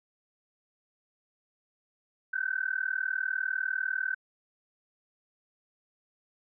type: tone with amplitude modulation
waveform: sine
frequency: 1531 Hz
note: G6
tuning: 41 cents flat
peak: -24 dBFS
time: 2.33-4.15 s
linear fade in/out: 10 ms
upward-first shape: sine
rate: 40 Hz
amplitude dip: 100%
effects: none